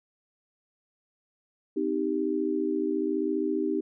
sine chord, C minor, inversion none, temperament equal with one note detuned, 256.4 / 311.1 / 392 Hz, C4 / Eb4 / G4, -35 / 0 / 0 cents, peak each -32 / -28 / -29 dBFS, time 1.76-3.81 s, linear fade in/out 10 ms, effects none

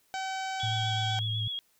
harmonic tone, 764 Hz, G5, 45 cents flat, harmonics 1 / 2 / 3 / 4 / 5 / 6 / 7 / 8 / 9 / 10, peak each -33 / -39 / -43 / -45 / -47 / -49 / -50 / -51 / -52 / -53 dBFS, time 0.14-1.19 s, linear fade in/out 0 ms
sine tone with vibrato, 3322 Hz, G#7, in tune, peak -32 dBFS, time 0.6-1.59 s, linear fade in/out 0 ms, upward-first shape sine, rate 8.1 Hz, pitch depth 32 cents each way
sine tone with pitch glide, 110.9 to 109.31 Hz, A2 to A2, +14 to -11 cents, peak -30 dBFS, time 0.63-1.48 s, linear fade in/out 5 ms, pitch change -25 cents, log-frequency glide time 0.77-1 s
effects white hiss -68 dBFS RMS until 1.79 s

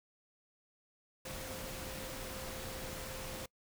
sine tone in noise, 523.3 Hz, C5, in tune, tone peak -49 dBFS, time 1.25-3.46 s, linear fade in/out 5 ms, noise pink, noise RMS -44 dBFS, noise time 1.25-3.46 s, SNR -8 dB, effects noise-tail reverb RT60 0.1 s tail -24 dB re dry

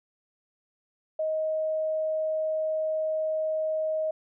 sine tone, 628 Hz, D#5, 16 cents sharp, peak -25 dBFS, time 1.19-4.11 s, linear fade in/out 5 ms, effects none

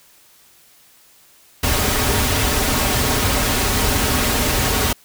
pink noise with comb filter, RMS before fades -18 dBFS, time 1.63-4.93 s, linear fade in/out 5 ms, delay 5.9 ms, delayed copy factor -0.55, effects white hiss -51 dBFS RMS until 5.04 s

